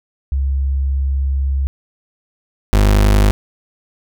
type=tone pair in turn; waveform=sine / 35% pulse; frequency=68 / 50.94 Hz; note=C#2 / G#1; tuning=-33 / -33 cents; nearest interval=perfect fourth; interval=500 cents; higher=first; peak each=-14 / -7 dBFS; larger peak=second; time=0.32-1.67 / 2.73-3.31 s; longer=first; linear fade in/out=0 ms; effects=none